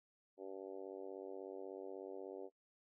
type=harmonic tone; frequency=96.4 Hz; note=G2; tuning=28 cents flat; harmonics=3 / 4 / 5 / 6 / 7 / 8 / 9; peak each=-54 / -49 / -52 / -54 / -59 / -64 / -66 dBFS; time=0.37-2.5 s; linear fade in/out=50 ms; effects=noise-tail reverb RT60 0.1 s tail -18 dB re dry